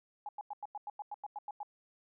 sine tone bursts, 830.6 Hz, G#5, in tune, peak -38 dBFS, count 12, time 0.26-1.631 s, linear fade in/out 2 ms, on 29 ms, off 93 ms, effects none

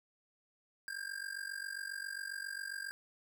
square tone with amplitude modulation, 1600 Hz, G6, 35 cents sharp, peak -37 dBFS, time 0.88-2.91 s, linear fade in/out 0 ms, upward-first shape sine, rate 47.4 Hz, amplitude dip 85%, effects none

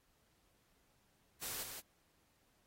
white noise with echo, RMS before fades -43 dBFS, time 1.41-1.64 s, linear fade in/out 20 ms, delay 170 ms, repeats 1, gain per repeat -5 dB, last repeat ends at 1.81 s, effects pink hiss -75 dBFS RMS until 2.66 s + AAC 48 kbps

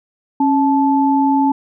sine tone pair together, 274 / 869.9 Hz, C#4 / A5, -20 / -20 cents, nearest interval octave + minor sixth, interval 2000 cents, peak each -13 / -15 dBFS, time 0.4-1.52 s, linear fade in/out 5 ms, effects none

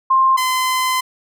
sine / sawtooth tone pair in turn, 1056 / 1027.1 Hz, C6 / C6, +16 / -32 cents, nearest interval unison, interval 48 cents, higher first, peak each -10 / -12 dBFS, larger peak first, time 0.1-0.37 / 0.37-1.01 s, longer second, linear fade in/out 10 ms, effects none

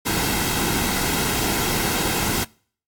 pink noise with comb filter, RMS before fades -22 dBFS, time 0.05-2.45 s, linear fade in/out 20 ms, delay 1.7 ms, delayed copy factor -0.55, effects noise-tail reverb RT60 0.5 s tail -25 dB re dry + AAC 64 kbps

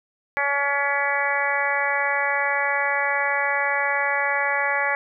harmonic tone, 282.6 Hz, C#4, 34 cents sharp, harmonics 2 / 3 / 4 / 5 / 6 / 7 / 8, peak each -29 / -27 / -30 / -31 / -26 / -25 / -30 dBFS, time 0.37-4.95 s, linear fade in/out 0 ms, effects none

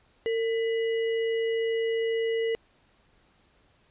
sine tone with sample-and-hold, 453.7 Hz, A#4, 47 cents flat, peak -24 dBFS, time 0.26-2.55 s, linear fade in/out 0 ms, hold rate 2450 Hz, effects pink hiss -64 dBFS RMS until 3.9 s + resampled to 8000 Hz

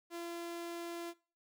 sawtooth tone, 341.2 Hz, F4, 40 cents flat, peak -37 dBFS, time 0.1-1.14 s, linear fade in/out 50 ms, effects noise-tail reverb RT60 0.4 s tail -22 dB re dry

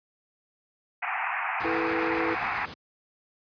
pink band-pass noise, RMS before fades -30 dBFS, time 1.02-2.66 s, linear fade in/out 10 ms, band 710 to 2600 Hz, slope 96 dB/octave
pink noise with tremolo, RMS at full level -39 dBFS, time 1.6-2.74 s, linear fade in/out 2 ms, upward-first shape sine, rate 7.4 Hz, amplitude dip 30%
sine chord, E suspended fourth, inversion none, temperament equal, 329.6 / 440 / 493.9 Hz, E4 / A4 / B4, 0 / 0 / 0 cents, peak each -29 / -34 / -32 dBFS, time 1.64-2.35 s, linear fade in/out 10 ms
effects high-pass 80 Hz 12 dB/octave + resampled to 11025 Hz

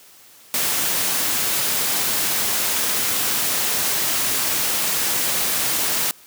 white noise, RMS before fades -21 dBFS, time 0.54-6.11 s, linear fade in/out 0 ms, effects white hiss -48 dBFS RMS until 6.26 s + high-pass 100 Hz 12 dB/octave

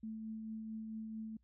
sine tone with tremolo, 220 Hz, A3, in tune, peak -40 dBFS, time 0.03-1.37 s, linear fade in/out 5 ms, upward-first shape triangle, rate 4.5 Hz, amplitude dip 30%, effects noise-tail reverb RT60 0.1 s tail -26 dB re dry + added 60 Hz sine -70 dBFS peak until 1.43 s

